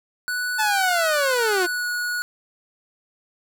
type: tone with pitch glide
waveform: square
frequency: 1480 to 1458.8 Hz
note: F#6 to F#6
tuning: 0 to -25 cents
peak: -24 dBFS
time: 0.28-2.22 s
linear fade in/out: 0 ms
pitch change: -25 cents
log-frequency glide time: 1.65-1.89 s
type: linear sweep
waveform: sawtooth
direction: down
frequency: 880 to 342.3 Hz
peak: -16 dBFS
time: 0.58-1.67 s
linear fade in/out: 20 ms
effects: none